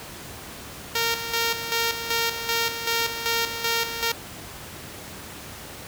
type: tone with tremolo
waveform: 5% pulse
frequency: 461.7 Hz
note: A#4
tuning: 17 cents flat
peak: -10 dBFS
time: 0.95-4.12 s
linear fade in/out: 5 ms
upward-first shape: square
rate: 2.6 Hz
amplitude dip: 60%
effects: pink hiss -39 dBFS RMS until 5.87 s + high-pass 60 Hz 12 dB/octave